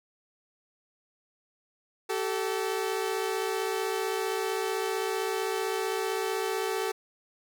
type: tone pair together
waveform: sawtooth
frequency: 383.6 / 439.2 Hz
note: G4 / A4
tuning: -37 / -3 cents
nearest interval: major second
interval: 234 cents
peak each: -27 dBFS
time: 2.09-6.92 s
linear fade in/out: 10 ms
effects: none